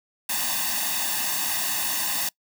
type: noise with comb filter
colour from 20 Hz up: white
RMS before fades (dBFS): -26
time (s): 0.29-2.29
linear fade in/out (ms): 5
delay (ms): 1.1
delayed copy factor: +0.95
effects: noise-tail reverb RT60 0.1 s tail -24 dB re dry + high-pass 200 Hz 12 dB/octave